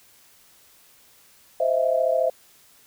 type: tone cluster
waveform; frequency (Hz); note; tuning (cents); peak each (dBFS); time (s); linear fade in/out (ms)
sine; 519 / 636 / 670; C5 / D#5 / E5; -14 / +38 / +28; -23; 1.6-2.3; 5
effects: white hiss -55 dBFS RMS until 2.86 s